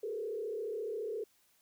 sine tone with frequency modulation, 436.5 Hz, A4, 14 cents flat, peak -35 dBFS, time 0.03-1.24 s, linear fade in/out 5 ms, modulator 34.5 Hz, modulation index 1.2, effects white hiss -70 dBFS RMS until 1.61 s

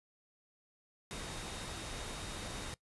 sine tone in noise, 3725 Hz, A#7, 2 cents flat, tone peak -52 dBFS, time 1.11-2.74 s, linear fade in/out 0 ms, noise pink, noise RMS -43 dBFS, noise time 1.11-2.74 s, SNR -12 dB, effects noise-tail reverb RT60 0.1 s tail -21 dB re dry + resampled to 24000 Hz

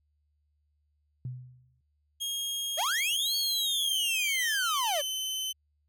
sine tone with exponential decay, 126 Hz, B2, 35 cents sharp, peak -31 dBFS, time 1.25-1.81 s, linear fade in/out 2 ms, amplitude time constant 120 ms
sawtooth tone with pitch glide, 3256 to 3056 Hz, G#7 to G7, -35 to -45 cents, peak -28 dBFS, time 2.2-5.53 s, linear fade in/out 20 ms, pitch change -110 cents, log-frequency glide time 3.59-4.83 s
45% pulse linear two-way sweep, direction up then down, 535 to 4486 to 535 Hz, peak -28 dBFS, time 2.77-5.02 s, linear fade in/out 20 ms, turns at 3.36 s
effects added 74 Hz sine -70 dBFS peak until 5.88 s

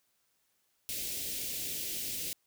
white band-stop noise, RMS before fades -37 dBFS, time 0.89-2.33 s, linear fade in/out 0 ms, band 520 to 2400 Hz, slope 24 dB/octave, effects white hiss -75 dBFS RMS until 2.46 s

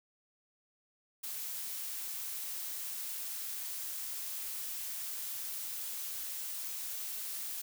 blue noise, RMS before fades -40 dBFS, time 1.23-7.62 s, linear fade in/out 10 ms, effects none

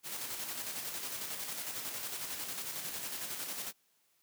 white noise with tremolo, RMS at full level -39 dBFS, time 0.03-3.73 s, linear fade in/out 50 ms, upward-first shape square, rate 11 Hz, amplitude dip 35%, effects white hiss -73 dBFS RMS until 4.22 s + high-pass 100 Hz 12 dB/octave

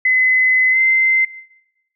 sine tone with pitch glide, 2030 to 2073 Hz, B6 to C7, +47 to -17 cents, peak -11 dBFS, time 0.05-1.25 s, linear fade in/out 5 ms, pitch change +36 cents, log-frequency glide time 0.71-0.78 s, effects noise-tail reverb RT60 1.0 s tail -21 dB re dry

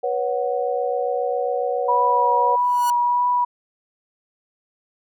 sine chord, B suspended second, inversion none, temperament equal with one note detuned, 487.1 / 554.4 / 740 Hz, B4 / C#5 / F#5, -24 / 0 / 0 cents, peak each -23 / -25 / -25 dBFS, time 0.03-2.56 s, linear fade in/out 10 ms
sine tone with vibrato, 973 Hz, B5, 26 cents flat, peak -16 dBFS, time 1.88-3.45 s, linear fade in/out 10 ms, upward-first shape triangle, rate 1.6 Hz, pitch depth 19 cents each way
5% pulse tone with exponential growth, 1465 Hz, F#6, 18 cents flat, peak -15 dBFS, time 2.58-2.9 s, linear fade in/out 0 ms, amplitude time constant 68 ms
effects none

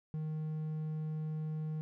triangle tone, 155.56 Hz, D#3, in tune, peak -33 dBFS, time 0.14-1.81 s, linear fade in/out 0 ms, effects none

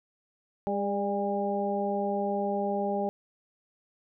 harmonic tone with a mistuned harmonic, 202 Hz, G#3, 48 cents flat, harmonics 1 / 2 / 3 / 4, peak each -32 / -32 / -32 / -32 dBFS, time 0.67-3.09 s, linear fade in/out 0 ms, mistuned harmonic 3, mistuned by -28 cents, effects none

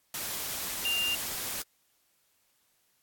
sine tone in noise, 2794 Hz, F7, in tune, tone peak -27 dBFS, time 0.85-1.15 s, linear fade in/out 2 ms, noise white, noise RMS -35 dBFS, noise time 0.14-1.62 s, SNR +5 dB, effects white hiss -71 dBFS RMS until 3.02 s + AAC 64 kbps

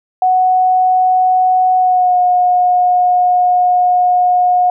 sine tone with pitch glide, 740 to 722.3 Hz, F#5 to F#5, 0 to -42 cents, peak -8 dBFS, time 0.22-4.7 s, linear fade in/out 2 ms, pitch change -42 cents, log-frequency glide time 1.77-2.19 s, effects none

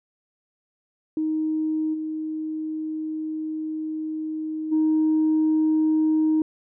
sine tone with level steps, 312.7 Hz, D#4, 9 cents sharp, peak -21 / -26 / -16 dBFS, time 1.17-6.42 s, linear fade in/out 2 ms, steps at 1.93 / 4.71 s, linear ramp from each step 20 ms, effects tanh soft clip ceiling -14 dBFS

